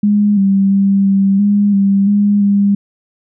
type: tone with pitch steps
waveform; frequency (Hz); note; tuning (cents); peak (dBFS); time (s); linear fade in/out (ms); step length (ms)
sine; 206.6 / 195.5 / 196.9 / 195.6 / 204.1 / 197.3 / 204.4 / 201; G#3 / G3 / G3 / G3 / G#3 / G3 / G#3 / G3; -9 / -4 / +8 / -4 / -30 / +11 / -27 / +44; -8; 0.03-2.75; 5; 340
effects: none